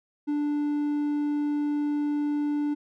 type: tone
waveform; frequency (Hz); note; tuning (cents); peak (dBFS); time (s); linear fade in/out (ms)
triangle; 293.7; D4; 0; -22; 0.27-2.75; 20
effects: none